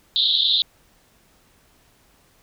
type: band-pass noise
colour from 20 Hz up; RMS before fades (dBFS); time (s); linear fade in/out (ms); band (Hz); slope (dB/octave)
pink; -19; 0.16-0.62; 0; 3400 to 4100; 96
effects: pink hiss -58 dBFS RMS until 2.42 s